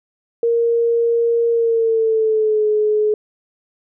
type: tone with pitch glide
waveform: sine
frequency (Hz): 466.2 to 425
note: A#4 to G#4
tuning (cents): 0 to +40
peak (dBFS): -13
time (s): 0.43-3.14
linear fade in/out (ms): 2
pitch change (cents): -160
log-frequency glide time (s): 1.5-2.66
effects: none